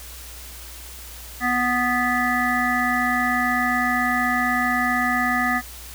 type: harmonic tone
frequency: 246.9 Hz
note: B3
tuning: in tune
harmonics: 1 / 3 / 5 / 7 / 8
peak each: -25 / -25 / -25 / -25 / -25 dBFS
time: 1.4-5.62 s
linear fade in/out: 50 ms
effects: added 60 Hz sine -40 dBFS peak until 5.94 s + white hiss -40 dBFS RMS until 5.94 s